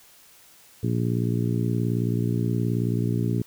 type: harmonic tone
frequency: 58.8 Hz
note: A#1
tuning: 16 cents sharp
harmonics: 2 / 3 / 4 / 5 / 6 / 7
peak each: -24 / -28 / -30 / -32 / -34 / -35 dBFS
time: 0.83-3.42 s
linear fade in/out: 5 ms
effects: white hiss -53 dBFS RMS until 3.46 s